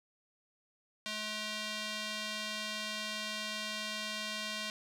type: tone with band-pass filter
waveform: square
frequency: 213.8 Hz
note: A3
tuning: 49 cents flat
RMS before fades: -39 dBFS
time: 1.06-4.7 s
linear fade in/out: 0 ms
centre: 3700 Hz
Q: 1.2
effects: none